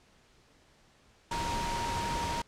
sine tone in noise, 938 Hz, A#5, 11 cents sharp, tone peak -33 dBFS, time 1.31-2.42 s, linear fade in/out 5 ms, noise pink, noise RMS -35 dBFS, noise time 1.31-2.42 s, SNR -1 dB, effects pink hiss -63 dBFS RMS until 2.47 s + low-pass 7000 Hz 12 dB/octave

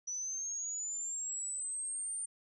sine linear sweep, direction up, 5890 to 9010 Hz, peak -36 dBFS, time 0.07-2.26 s, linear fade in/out 10 ms, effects none

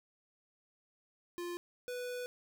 square tone pair in turn, 349.2 / 493.8 Hz, F4 / B4, 0 / 0 cents, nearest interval tritone, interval 600 cents, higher second, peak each -39 / -39 dBFS, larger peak neither, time 1.38-1.57 / 1.88-2.26 s, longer second, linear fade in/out 0 ms, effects none

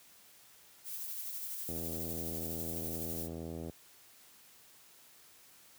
violet noise with tremolo, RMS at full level -40 dBFS, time 0.84-3.29 s, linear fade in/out 50 ms, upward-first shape sine, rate 12 Hz, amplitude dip 30%
click train, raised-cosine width 2 ms, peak -29 dBFS, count 166, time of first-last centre 1.69-3.697 s, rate 82.2 Hz
effects white hiss -60 dBFS RMS until 5.78 s + high-pass 60 Hz 12 dB/octave

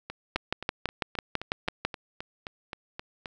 two click trains, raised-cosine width 0.3 ms, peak -20 / -10 dBFS, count 13 / 10, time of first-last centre 0.1-3.258 / 0.36-1.85 s, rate 3.8 / 6.04 Hz, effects none

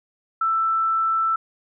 sine tone, 1327 Hz, E6, 11 cents sharp, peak -18 dBFS, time 0.41-1.36 s, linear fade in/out 5 ms, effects none

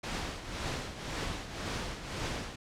pink noise with tremolo, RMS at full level -34 dBFS, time 0.03-2.56 s, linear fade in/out 10 ms, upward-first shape triangle, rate 1.9 Hz, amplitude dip 70%, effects low-pass 6000 Hz 12 dB/octave

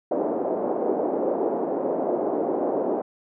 pink band-pass noise, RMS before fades -25 dBFS, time 0.11-3.02 s, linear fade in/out 5 ms, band 300 to 690 Hz, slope 24 dB/octave, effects none

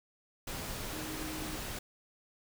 sine tone in noise, 311.1 Hz, D#4, in tune, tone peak -42 dBFS, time 0.93-1.56 s, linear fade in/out 5 ms, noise pink, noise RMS -40 dBFS, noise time 0.47-1.79 s, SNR -5 dB, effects none

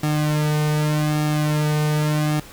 sawtooth tone with flanger, 151.2 Hz, D#3, 49 cents flat, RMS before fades -20 dBFS, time 0.03-2.4 s, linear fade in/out 5 ms, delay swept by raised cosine 2 to 3 ms, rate 0.84 Hz, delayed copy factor -0.95, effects pink hiss -42 dBFS RMS until 2.52 s

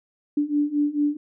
sine beating tone pair, 290.4 / 294.9 Hz, D4 / D4, -19 / +7 cents, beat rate 4.5 Hz, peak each -24 / -22 dBFS, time 0.37-1.17 s, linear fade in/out 5 ms, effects none

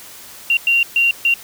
sine tone bursts at uneven times, 2764 Hz, F7, 19 cents flat, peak -11 dBFS, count 4, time 0.5-0.57 / 0.67-0.83 / 0.96-1.11 / 1.25-1.34 s, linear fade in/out 2 ms, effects white hiss -38 dBFS RMS until 1.43 s

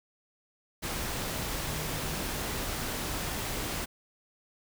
sine tone in noise, 154.5 Hz, D#3, 12 cents flat, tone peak -40 dBFS, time 1.64-2.16 s, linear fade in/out 20 ms, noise pink, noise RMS -34 dBFS, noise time 0.82-3.86 s, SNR -9 dB, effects none

